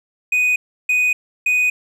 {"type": "tone bursts", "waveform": "triangle", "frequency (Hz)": 2489, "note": "D#7", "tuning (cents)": 0, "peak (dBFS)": -12, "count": 3, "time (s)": [0.32, 1.7], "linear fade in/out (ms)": 5, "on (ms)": 240, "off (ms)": 330, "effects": []}